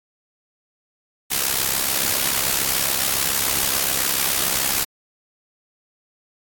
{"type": "noise with amplitude modulation", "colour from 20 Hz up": "white", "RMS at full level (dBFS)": -18, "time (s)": [1.3, 4.85], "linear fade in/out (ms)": 20, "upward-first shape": "sine", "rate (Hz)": 67, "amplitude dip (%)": 65, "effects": ["AAC 64 kbps"]}